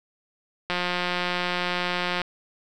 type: click train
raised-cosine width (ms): 0.3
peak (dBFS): -10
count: 271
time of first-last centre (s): 0.7-2.217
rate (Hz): 178
effects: none